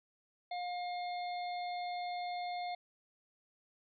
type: harmonic tone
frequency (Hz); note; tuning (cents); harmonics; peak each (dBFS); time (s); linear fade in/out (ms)
712; F5; +33; 1 / 3 / 5 / 6; -37 / -48 / -52 / -52; 0.51-2.75; 5
effects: none